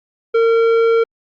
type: tone with tanh clipping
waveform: sine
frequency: 457.3 Hz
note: A#4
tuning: 33 cents flat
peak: -12 dBFS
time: 0.34-1.04 s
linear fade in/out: 10 ms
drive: 11 dB
effects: Opus 48 kbps